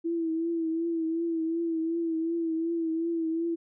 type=tone with vibrato; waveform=sine; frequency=329.6 Hz; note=E4; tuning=in tune; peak=-26 dBFS; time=0.04-3.56 s; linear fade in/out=20 ms; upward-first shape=triangle; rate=2.7 Hz; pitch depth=52 cents each way; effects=none